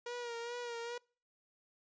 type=tone with vibrato; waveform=sawtooth; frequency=475.4 Hz; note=A#4; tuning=34 cents sharp; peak=-36 dBFS; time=0.06-0.98 s; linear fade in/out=5 ms; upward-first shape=sine; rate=2.4 Hz; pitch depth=41 cents each way; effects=noise-tail reverb RT60 0.4 s tail -26 dB re dry + resampled to 16000 Hz

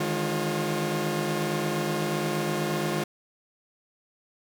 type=tone cluster; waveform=sawtooth; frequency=152.4 / 160.8 / 207.7 / 353.9 / 542 Hz; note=D#3 / E3 / G#3 / F4 / C#5; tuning=-36 / -43 / 0 / +23 / -39 cents; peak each=-27 / -34 / -28 / -26 / -32 dBFS; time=0-3.04 s; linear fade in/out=5 ms; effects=none

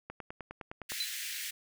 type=click train; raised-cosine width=0.5 ms; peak=-26 dBFS; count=9; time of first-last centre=0.1-0.92 s; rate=9.76 Hz
type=high-pass noise; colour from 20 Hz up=pink; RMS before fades=-39 dBFS; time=0.89-1.51 s; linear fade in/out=10 ms; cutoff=1700 Hz; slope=48 dB/octave
type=tone with exponential decay; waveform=sine; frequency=4024 Hz; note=B7; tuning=32 cents sharp; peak=-28 dBFS; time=1-1.15 s; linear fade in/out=5 ms; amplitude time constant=32 ms
effects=none

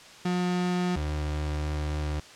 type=tone pair in turn; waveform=35% pulse; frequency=179.3 / 75.3 Hz; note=F3 / D2; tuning=+46 / +44 cents; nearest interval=octave + minor third; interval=1502 cents; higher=first; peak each=-23 / -26 dBFS; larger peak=first; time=0.25-0.96 / 0.96-2.2 s; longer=second; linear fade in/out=5 ms; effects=white hiss -48 dBFS RMS until 2.35 s + low-pass 6000 Hz 12 dB/octave

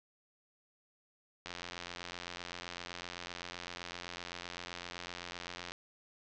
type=click train; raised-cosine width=0.2 ms; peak=-24 dBFS; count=375; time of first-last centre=1.46-5.72 s; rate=87.8 Hz; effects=low-pass 6000 Hz 12 dB/octave

